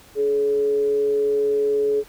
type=tone with frequency modulation; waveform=sine; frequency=424.3 Hz; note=G#4; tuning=37 cents sharp; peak=-17 dBFS; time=0.15-2.04 s; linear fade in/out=50 ms; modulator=137 Hz; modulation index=0.2; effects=pink hiss -49 dBFS RMS until 2.08 s